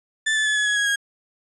35% pulse tone with pitch steps, 1760 / 1738.8 / 1717.8 / 1697.1 / 1676.6 / 1656.4 / 1636.5 Hz, A6 / A6 / A6 / G#6 / G#6 / G#6 / G#6, 0 / -21 / -42 / +37 / +16 / -5 / -26 cents, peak -17 dBFS, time 0.26-0.96 s, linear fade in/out 10 ms, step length 100 ms, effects resampled to 24000 Hz

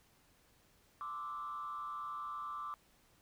sine tone with frequency modulation, 1174.7 Hz, D6, in tune, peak -39 dBFS, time 1.01-2.74 s, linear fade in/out 0 ms, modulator 131 Hz, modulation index 0.81, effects tanh soft clip ceiling -35 dBFS + pink hiss -69 dBFS RMS until 3.21 s

